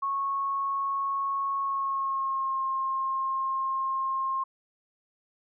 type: tone with pitch glide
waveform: sine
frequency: 1100 to 1066.2 Hz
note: C#6 to C6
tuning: -14 to +32 cents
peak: -26 dBFS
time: 0.02-4.44 s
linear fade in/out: 10 ms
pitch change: -54 cents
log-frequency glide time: 1.6-2.63 s
effects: none